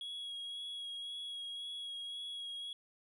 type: tone with vibrato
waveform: sine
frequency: 3322 Hz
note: G#7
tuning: in tune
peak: -38 dBFS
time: 0.01-2.73 s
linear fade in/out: 2 ms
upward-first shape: sine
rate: 1.9 Hz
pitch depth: 17 cents each way
effects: tanh soft clip ceiling -40 dBFS